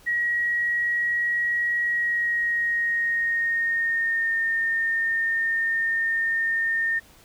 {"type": "tone with pitch glide", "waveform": "sine", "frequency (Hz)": [1906, 1823.1], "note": ["A#6", "A#6"], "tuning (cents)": [38, -39], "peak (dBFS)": -21, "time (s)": [0.06, 7], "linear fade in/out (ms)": 20, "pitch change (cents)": -77, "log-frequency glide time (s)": [1.83, 4.39], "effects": ["pink hiss -53 dBFS RMS until 7.24 s"]}